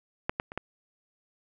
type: clicks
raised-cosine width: 0.5 ms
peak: -11 / -13 / -25 / -16 dBFS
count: 4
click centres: 0.295 / 0.399 / 0.519 / 0.576 s
effects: none